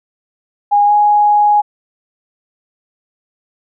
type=tone with pitch glide; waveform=sine; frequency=820 to 831.4 Hz; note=G#5 to G#5; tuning=-22 to +2 cents; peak=-7 dBFS; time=0.71-1.62 s; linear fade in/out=20 ms; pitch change=+24 cents; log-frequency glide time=0.86-0.92 s; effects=none